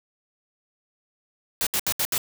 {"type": "noise bursts", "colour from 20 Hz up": "white", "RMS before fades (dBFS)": -24, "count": 5, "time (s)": [1.61, 2.179], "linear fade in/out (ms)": 0, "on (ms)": 57, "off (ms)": 71, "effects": []}